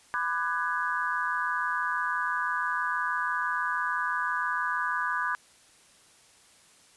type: chord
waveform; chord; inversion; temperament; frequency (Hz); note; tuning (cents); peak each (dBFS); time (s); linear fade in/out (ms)
sine; G# half-diminished seventh; first; just; 996.7 / 1196.1 / 1495.1 / 1661.2; B5 / D6 / F#6 / G#6; +16 / +31 / +18 / 0; -32; 0.14-5.35; 0
effects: white hiss -58 dBFS RMS until 6.96 s + resampled to 24000 Hz